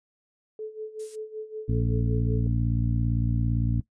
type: tone with tremolo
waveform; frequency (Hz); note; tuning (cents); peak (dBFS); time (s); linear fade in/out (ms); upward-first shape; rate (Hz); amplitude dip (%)
sine; 433.5; A4; -26; -30; 0.59-2.47; 2; sine; 5.3; 80
type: noise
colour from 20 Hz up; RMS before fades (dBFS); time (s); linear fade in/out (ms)
violet; -42; 0.99-1.16; 10
type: harmonic tone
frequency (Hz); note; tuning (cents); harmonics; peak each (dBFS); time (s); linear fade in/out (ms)
57.7; A#1; -17; 1 / 2 / 3 / 4 / 5; -27 / -25 / -35 / -32 / -35; 1.68-3.81; 10
effects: noise-tail reverb RT60 0.1 s tail -18 dB re dry + resampled to 22050 Hz